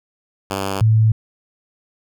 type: tone pair in turn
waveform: 5% pulse / sine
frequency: 97.6 / 110.2 Hz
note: G2 / A2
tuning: -7 / +3 cents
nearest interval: major second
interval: 210 cents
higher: second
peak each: -10 dBFS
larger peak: neither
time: 0.5-0.81 / 0.81-1.12 s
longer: neither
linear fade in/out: 5 ms
effects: none